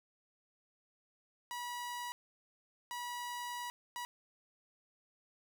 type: tone bursts at uneven times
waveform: sawtooth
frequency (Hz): 970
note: B5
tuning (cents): -31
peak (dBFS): -36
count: 3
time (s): 1.51-2.12 / 2.91-3.7 / 3.96-4.05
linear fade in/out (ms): 0
effects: none